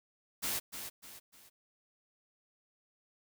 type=noise with echo; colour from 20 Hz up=white; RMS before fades=-35 dBFS; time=0.42-0.6 s; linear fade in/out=20 ms; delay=300 ms; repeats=3; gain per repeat=-8 dB; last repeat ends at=1.5 s; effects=none